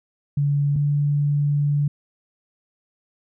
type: tone pair in turn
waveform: sine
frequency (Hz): 143.3 / 145.05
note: D3 / D3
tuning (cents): -42 / -21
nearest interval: unison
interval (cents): 21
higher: second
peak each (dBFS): -17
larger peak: neither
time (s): 0.37-0.76 / 0.76-1.88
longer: second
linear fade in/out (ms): 5
effects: none